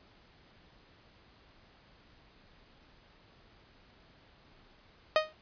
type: tone with exponential decay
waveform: sawtooth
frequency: 622.3 Hz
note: D#5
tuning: in tune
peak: -16 dBFS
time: 5.16-5.33 s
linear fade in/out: 1 ms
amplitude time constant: 35 ms
effects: pink hiss -61 dBFS RMS until 5.41 s + resampled to 11025 Hz